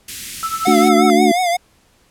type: band-stop noise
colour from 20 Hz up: white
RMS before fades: -28 dBFS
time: 0.08-0.89 s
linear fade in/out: 5 ms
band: 310 to 1800 Hz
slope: 24 dB/octave
type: tone with tremolo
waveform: sine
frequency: 1318.5 Hz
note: E6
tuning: in tune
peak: -16 dBFS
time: 0.43-1.1 s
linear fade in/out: 0 ms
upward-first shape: triangle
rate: 11 Hz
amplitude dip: 90%
type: tone with vibrato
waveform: square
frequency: 711 Hz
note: F5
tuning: 31 cents sharp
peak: -15 dBFS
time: 0.65-1.57 s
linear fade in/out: 10 ms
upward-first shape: triangle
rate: 5.6 Hz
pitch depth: 92 cents each way
type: harmonic tone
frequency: 73.42 Hz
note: D2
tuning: in tune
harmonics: 3 / 4 / 5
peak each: -15 / -15 / -15 dBFS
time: 0.67-1.32 s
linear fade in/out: 5 ms
effects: pink hiss -55 dBFS RMS until 2.1 s + low-pass 12000 Hz 12 dB/octave